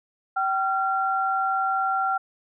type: tone pair together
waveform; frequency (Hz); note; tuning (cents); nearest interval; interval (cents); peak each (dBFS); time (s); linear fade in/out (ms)
sine; 771.1 / 1374; G5 / F6; -29 / -29; minor seventh; 1000; -24; 0.36-2.18; 10
effects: none